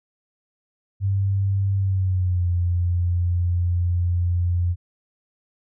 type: tone with pitch glide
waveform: sine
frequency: 98 to 87.81 Hz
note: G2 to F2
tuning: 0 to +10 cents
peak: -18 dBFS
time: 1-4.76 s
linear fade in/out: 50 ms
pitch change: -190 cents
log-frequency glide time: 1.76-2.48 s
effects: none